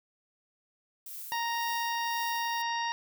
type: noise with tremolo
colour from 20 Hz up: violet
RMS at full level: -41 dBFS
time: 1.06-2.62 s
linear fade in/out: 2 ms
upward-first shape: triangle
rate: 1.9 Hz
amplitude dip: 55%
type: harmonic tone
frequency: 932.3 Hz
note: A#5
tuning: in tune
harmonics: 1 / 2 / 3 / 4 / 5 / 6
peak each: -31 / -36 / -41 / -42 / -46 / -42 dBFS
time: 1.32-2.92 s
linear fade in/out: 0 ms
effects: none